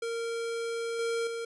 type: tone with level steps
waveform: square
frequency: 462.3 Hz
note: A#4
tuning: 14 cents flat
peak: -32 / -29 / -34 dBFS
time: 0.02-1.45 s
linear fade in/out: 5 ms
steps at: 0.99 / 1.27 s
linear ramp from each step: 2 ms
effects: resampled to 24000 Hz